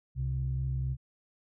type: tone pair together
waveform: sine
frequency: 66.82 / 130.81 Hz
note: C2 / C3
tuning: +37 / 0 cents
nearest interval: octave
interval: 1163 cents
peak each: -32 / -30 dBFS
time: 0.15-0.97 s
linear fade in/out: 50 ms
effects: tanh soft clip ceiling -22 dBFS